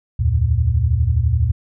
sine tone cluster, 72.5 / 84.6 / 115.1 Hz, D2 / E2 / A#2, -22 / +45 / -22 cents, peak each -18 dBFS, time 0.19-1.52 s, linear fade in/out 10 ms, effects none

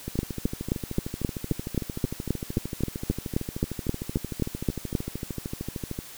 two click trains, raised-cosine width 3 ms, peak -10 / -18 dBFS, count 19 / 79, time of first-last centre 0.19-4.952 / 0.08-5.989 s, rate 3.78 / 13.2 Hz, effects white hiss -44 dBFS RMS until 6.17 s

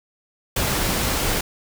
pink noise, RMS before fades -22 dBFS, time 0.56-1.41 s, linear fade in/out 5 ms, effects none

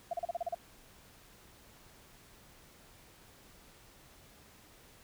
sine tone bursts, 686 Hz, F5, 31 cents flat, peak -31 dBFS, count 8, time 0.11-0.547 s, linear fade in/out 5 ms, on 24 ms, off 35 ms, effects pink hiss -59 dBFS RMS until 5.03 s

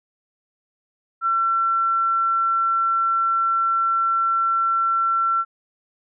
sine tone, 1350 Hz, E6, 41 cents sharp, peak -17 dBFS, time 1.21-5.45 s, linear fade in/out 50 ms, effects none

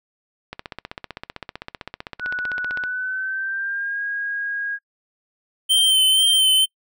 click train, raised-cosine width 0.3 ms, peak -15 dBFS, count 37, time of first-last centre 0.53-2.838 s, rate 15.6 Hz
sine tone with pitch glide, 1476 to 1637.7 Hz, F#6 to G#6, -5 to -25 cents, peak -23 dBFS, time 2.19-4.79 s, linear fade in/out 50 ms, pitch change +180 cents, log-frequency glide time 2.77-4.02 s
square tone with vibrato, 3102 Hz, G7, 19 cents flat, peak -14 dBFS, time 5.69-6.66 s, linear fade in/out 20 ms, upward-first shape sine, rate 2.1 Hz, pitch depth 29 cents each way
effects noise-tail reverb RT60 0.1 s tail -26 dB re dry

